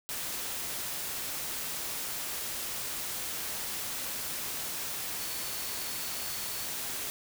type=tone in noise; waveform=sine; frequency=4435 Hz; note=C#8; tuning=in tune; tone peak=-46 dBFS; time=5.2-6.67 s; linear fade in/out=0 ms; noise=white; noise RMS=-36 dBFS; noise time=0.09-7.1 s; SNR=-13 dB; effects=none